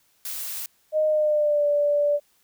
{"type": "noise", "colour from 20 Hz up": "blue", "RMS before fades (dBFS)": -32, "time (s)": [0.25, 0.66], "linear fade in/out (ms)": 2}
{"type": "tone with pitch glide", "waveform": "sine", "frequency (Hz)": [618, 583.3], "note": ["D#5", "D5"], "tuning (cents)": [-12, -12], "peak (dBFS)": -18, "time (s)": [0.92, 2.2], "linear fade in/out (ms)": 50, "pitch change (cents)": -100, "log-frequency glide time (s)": [1.06, 1.66]}
{"effects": ["white hiss -64 dBFS RMS until 2.43 s"]}